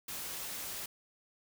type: noise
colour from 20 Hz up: white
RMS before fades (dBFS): -41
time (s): 0.08-0.86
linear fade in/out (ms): 5
effects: none